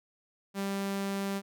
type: tone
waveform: sawtooth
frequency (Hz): 197.1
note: G3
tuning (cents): +10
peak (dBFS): -27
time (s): 0.54-1.42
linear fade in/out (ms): 50
effects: none